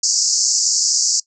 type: band-pass noise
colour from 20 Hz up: white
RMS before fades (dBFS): -17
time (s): 0.03-1.2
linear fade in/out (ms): 5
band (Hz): 4700 to 7400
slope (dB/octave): 96
effects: noise-tail reverb RT60 0.1 s tail -22 dB re dry